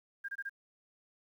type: tone bursts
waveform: sine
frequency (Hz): 1607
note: G6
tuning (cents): +43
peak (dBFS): -36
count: 4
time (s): 0.24-0.495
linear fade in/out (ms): 10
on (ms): 45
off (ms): 25
effects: 11-bit